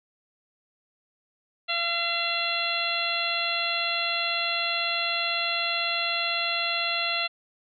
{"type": "harmonic tone", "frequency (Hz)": 682, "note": "F5", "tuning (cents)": -41, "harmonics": [1, 2, 3, 4, 5, 6], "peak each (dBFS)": [-34, -33, -33, -29, -32, -31], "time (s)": [1.68, 7.28], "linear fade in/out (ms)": 20, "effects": []}